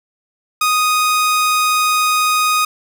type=tone; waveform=sawtooth; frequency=1244.5 Hz; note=D#6; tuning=in tune; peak=-9 dBFS; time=0.61-2.65 s; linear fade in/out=5 ms; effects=none